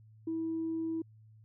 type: tone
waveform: sine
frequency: 325.2 Hz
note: E4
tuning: 23 cents flat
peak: -31 dBFS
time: 0.27-1.02 s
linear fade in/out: 5 ms
effects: tanh soft clip ceiling -27 dBFS + added 109 Hz sine -55 dBFS peak until 1.44 s